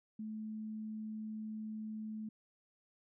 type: tone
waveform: sine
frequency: 216.7 Hz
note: A3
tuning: 26 cents flat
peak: -40 dBFS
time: 0.19-2.29 s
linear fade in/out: 5 ms
effects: none